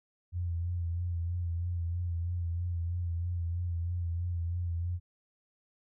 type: tone with vibrato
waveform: sine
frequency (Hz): 86.3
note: F2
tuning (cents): -20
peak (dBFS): -30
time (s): 0.32-5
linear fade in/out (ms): 50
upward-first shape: sine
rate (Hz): 3.1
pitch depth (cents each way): 43
effects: none